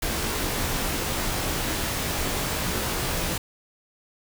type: noise with comb filter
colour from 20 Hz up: pink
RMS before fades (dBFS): -27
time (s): 0.02-3.38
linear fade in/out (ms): 5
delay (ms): 20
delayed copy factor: -0.55
effects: none